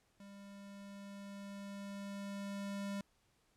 square tone with level ramp, 199.5 Hz, G3, 31 cents sharp, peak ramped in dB -53 to -39 dBFS, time 0.2-3.01 s, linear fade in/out 2 ms, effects pink hiss -75 dBFS RMS until 3.56 s + low-pass 11000 Hz 12 dB/octave

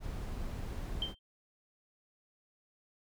brown noise, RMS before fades -39 dBFS, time 0-1.15 s, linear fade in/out 50 ms
sine tone with exponential decay, 3136 Hz, G7, in tune, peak -29 dBFS, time 1.02-1.19 s, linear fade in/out 2 ms, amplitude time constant 35 ms
effects none

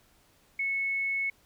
sine tone, 2200 Hz, C#7, 14 cents flat, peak -27 dBFS, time 0.59-1.3 s, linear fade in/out 5 ms, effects pink hiss -64 dBFS RMS until 1.45 s

